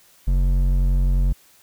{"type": "tone with hard clipping", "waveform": "triangle", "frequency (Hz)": 45.69, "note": "F#1", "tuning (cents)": -21, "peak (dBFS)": -17, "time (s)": [0.27, 1.33], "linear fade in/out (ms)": 10, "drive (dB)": 12, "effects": ["white hiss -54 dBFS RMS until 1.62 s"]}